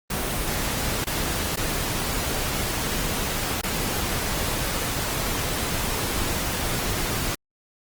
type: noise with dropouts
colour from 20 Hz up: pink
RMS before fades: -26 dBFS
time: 0.1-7.35 s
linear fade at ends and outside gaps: 5 ms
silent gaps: 1.044-1.068 / 1.56-1.571 / 3.614-3.634 s
effects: Opus 24 kbps

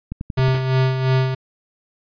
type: click train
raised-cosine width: 5 ms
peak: -14 dBFS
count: 5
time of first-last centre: 0.12-0.484 s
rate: 11 Hz
type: tone with tremolo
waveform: square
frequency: 130.81 Hz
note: C3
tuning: in tune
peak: -14 dBFS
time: 0.37-1.35 s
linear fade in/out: 10 ms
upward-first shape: sine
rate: 2.9 Hz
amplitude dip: 55%
type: noise with exponential decay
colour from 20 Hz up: pink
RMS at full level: -27 dBFS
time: 0.54-0.73 s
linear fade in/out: 1 ms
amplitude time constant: 40 ms
effects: resampled to 11025 Hz

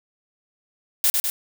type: noise with echo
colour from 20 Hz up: blue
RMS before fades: -18 dBFS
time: 1.04-1.1 s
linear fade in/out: 0 ms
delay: 100 ms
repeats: 2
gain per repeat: -3 dB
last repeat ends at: 1.3 s
effects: none

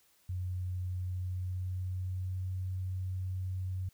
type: tone with pitch glide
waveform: sine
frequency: 91.2 to 92.9 Hz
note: F#2 to F#2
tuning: -24 to +7 cents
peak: -33 dBFS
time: 0.29-3.89 s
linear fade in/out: 5 ms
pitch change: +31 cents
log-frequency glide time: 1.05-2.55 s
effects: white hiss -68 dBFS RMS until 3.93 s

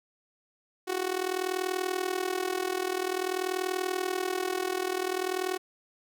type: tone with amplitude modulation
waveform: sawtooth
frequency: 370 Hz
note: F#4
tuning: in tune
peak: -21 dBFS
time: 0.87-5.58 s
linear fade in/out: 20 ms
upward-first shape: sine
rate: 40.5 Hz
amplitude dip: 85%
effects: none

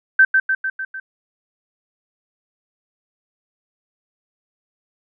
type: tone with echo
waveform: sine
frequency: 1550 Hz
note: G6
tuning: 20 cents flat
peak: -7 dBFS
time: 0.19-0.25 s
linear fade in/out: 5 ms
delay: 150 ms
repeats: 5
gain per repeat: -4 dB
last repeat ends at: 1 s
effects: none

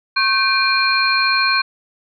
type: tone cluster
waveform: sine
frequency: 1089 / 1548 / 2400 / 4207 Hz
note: C#6 / G6 / D7 / C8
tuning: -31 / -22 / +37 / +9 cents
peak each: -19 dBFS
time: 0.16-1.62 s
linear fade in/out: 10 ms
effects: none

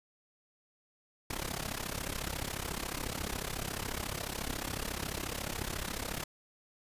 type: noise with amplitude modulation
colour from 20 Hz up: pink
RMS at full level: -34 dBFS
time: 1.3-6.24 s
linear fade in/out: 5 ms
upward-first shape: sine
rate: 34.1 Hz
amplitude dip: 85%
effects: resampled to 32000 Hz

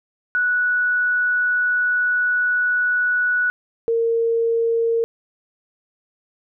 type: tone pair in turn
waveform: sine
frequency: 1473 / 459.8 Hz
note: F#6 / A#4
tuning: -8 / -24 cents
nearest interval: octave + minor sixth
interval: 2016 cents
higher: first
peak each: -16 dBFS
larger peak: neither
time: 0.35-3.5 / 3.88-5.04 s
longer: first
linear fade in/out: 0 ms
effects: none

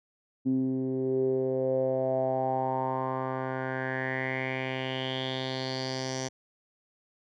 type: tone with low-pass filter sweep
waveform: 10% pulse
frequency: 130.81 Hz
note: C3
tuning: in tune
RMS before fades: -30 dBFS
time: 0.45-6.29 s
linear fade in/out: 20 ms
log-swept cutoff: 260 to 6000 Hz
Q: 5.6
effects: none

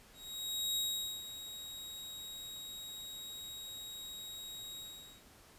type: tone with ADSR envelope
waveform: sawtooth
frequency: 3799 Hz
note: A#7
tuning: 32 cents sharp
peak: -29 dBFS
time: 0.13-5.24 s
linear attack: 640 ms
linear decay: 450 ms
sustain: -12 dB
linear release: 460 ms
effects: pink hiss -60 dBFS RMS until 5.58 s + resampled to 32000 Hz

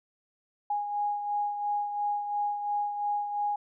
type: beating tone pair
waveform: sine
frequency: 824 / 826.9 Hz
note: G#5 / G#5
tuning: -14 / -8 cents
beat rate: 2.9 Hz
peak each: -28 / -37 dBFS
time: 0.7-3.56 s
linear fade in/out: 5 ms
effects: none

